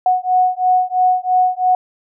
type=beating tone pair; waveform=sine; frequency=734 / 737 Hz; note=F#5 / F#5; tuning=-14 / -7 cents; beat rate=3 Hz; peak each=-15 dBFS; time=0.06-1.75 s; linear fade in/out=2 ms; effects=none